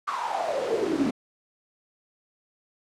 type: noise with high-pass filter sweep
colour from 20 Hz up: brown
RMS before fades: -27 dBFS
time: 0.07-1.11 s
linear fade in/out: 10 ms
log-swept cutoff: 1200 to 250 Hz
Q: 8.4
effects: low-pass 8000 Hz 12 dB/octave